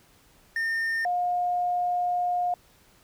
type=tone pair in turn; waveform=triangle / sine; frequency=1817 / 712.8 Hz; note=A#6 / F5; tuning=-45 / +35 cents; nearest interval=octave + major third; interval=1620 cents; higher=first; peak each=-23 dBFS; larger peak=neither; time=0.56-1.05 / 1.05-2.54 s; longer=second; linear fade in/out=2 ms; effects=pink hiss -59 dBFS RMS until 3.03 s